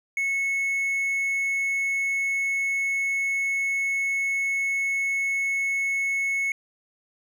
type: tone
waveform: triangle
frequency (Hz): 2197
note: C#7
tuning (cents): -16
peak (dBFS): -21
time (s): 0.17-6.52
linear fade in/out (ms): 2
effects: none